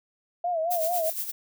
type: tone with vibrato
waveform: sine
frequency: 674 Hz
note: E5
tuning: 38 cents sharp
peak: -24 dBFS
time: 0.44-1.1 s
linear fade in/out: 5 ms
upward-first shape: sine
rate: 4.5 Hz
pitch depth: 110 cents each way
type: noise with tremolo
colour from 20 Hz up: violet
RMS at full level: -29 dBFS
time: 0.7-1.32 s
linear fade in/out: 20 ms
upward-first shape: sine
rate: 8.5 Hz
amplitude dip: 65%
effects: none